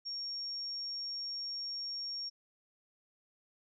sine tone, 5540 Hz, F8, 15 cents flat, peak -37 dBFS, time 0.05-2.3 s, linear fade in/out 20 ms, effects none

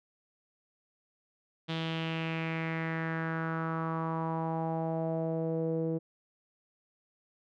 sawtooth tone with low-pass filter sweep, 162.6 Hz, E3, 23 cents flat, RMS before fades -33 dBFS, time 1.68-5.99 s, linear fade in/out 20 ms, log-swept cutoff 3500 to 430 Hz, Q 3.9, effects none

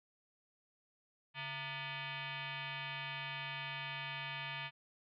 sine tone with frequency modulation, 390 Hz, G4, 9 cents flat, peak -40 dBFS, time 1.34-4.71 s, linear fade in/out 50 ms, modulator 532 Hz, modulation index 5.6, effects none

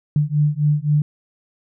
sine beating tone pair, 146.83 / 150.63 Hz, D3 / D3, 0 / +44 cents, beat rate 3.8 Hz, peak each -18 dBFS, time 0.16-1.02 s, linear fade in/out 2 ms, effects none

